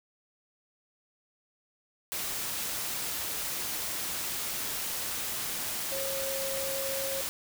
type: tone in noise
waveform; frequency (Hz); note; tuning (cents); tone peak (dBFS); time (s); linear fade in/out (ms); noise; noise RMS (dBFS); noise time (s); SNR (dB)
sine; 542; C#5; -39; -34; 5.92-7.21; 0; white; -34; 2.12-7.29; -3
effects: none